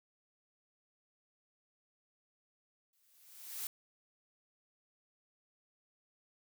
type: noise with exponential growth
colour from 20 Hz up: blue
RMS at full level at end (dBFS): -38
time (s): 2.93-3.67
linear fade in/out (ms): 2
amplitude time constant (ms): 160
effects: none